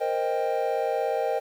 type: chord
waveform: triangle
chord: C minor seventh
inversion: third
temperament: equal with one note detuned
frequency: 466.2 / 523.3 / 622.3 / 791.3 Hz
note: Bb4 / C5 / Eb5 / G5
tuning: 0 / 0 / 0 / +16 cents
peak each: -27 dBFS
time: 0-1.4 s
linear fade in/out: 20 ms
effects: tanh soft clip ceiling -12 dBFS + 9-bit